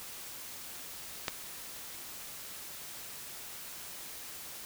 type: click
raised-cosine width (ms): 0.2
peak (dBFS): -13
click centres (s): 1.282
effects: white hiss -45 dBFS RMS until 4.65 s